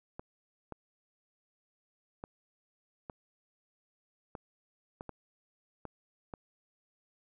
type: clicks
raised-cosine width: 1 ms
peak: -27 dBFS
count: 9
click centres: 0.195 / 0.723 / 2.239 / 3.098 / 4.352 / 5.009 / 5.093 / 5.853 / 6.338 s
effects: none